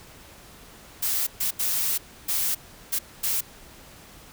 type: noise bursts at uneven times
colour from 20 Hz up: blue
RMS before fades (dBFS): -25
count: 6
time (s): 1.02-1.27 / 1.4-1.51 / 1.59-1.98 / 2.28-2.55 / 2.92-2.99 / 3.23-3.41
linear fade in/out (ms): 10
effects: pink hiss -48 dBFS RMS until 4.32 s